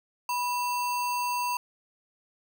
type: tone with sample-and-hold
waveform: sine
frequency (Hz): 980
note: B5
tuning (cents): -14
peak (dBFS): -26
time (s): 0.29-1.57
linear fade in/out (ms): 2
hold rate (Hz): 3675
effects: none